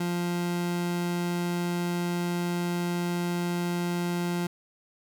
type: tone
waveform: 30% pulse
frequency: 174.61 Hz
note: F3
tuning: in tune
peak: -24 dBFS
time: 0-4.47 s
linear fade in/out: 5 ms
effects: none